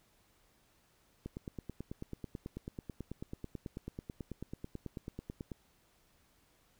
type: click train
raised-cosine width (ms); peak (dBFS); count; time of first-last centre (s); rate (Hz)
3; -28; 40; 1.26-5.518; 9.16
effects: pink hiss -70 dBFS RMS until 6.79 s